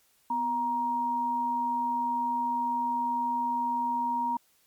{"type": "tone pair together", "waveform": "sine", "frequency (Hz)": [249, 941], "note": ["B3", "A#5"], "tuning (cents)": [14, 16], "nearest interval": "octave + major seventh", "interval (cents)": 2302, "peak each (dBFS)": [-36, -26], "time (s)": [0.3, 4.37], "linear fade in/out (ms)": 5, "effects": ["white hiss -66 dBFS RMS until 4.66 s", "MP3 96 kbps"]}